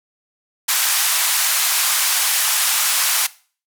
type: band-pass noise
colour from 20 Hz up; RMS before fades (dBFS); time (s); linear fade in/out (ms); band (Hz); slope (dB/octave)
white; -18; 0.68-3.27; 10; 820 to 14000; 24
effects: noise-tail reverb RT60 0.4 s tail -19 dB re dry